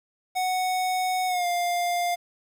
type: tone with pitch glide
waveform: square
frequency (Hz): 740 to 701.7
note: F#5 to F5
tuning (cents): 0 to +8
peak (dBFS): -24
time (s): 0.35-2.16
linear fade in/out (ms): 20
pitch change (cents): -92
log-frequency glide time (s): 1.27-1.46
effects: 9-bit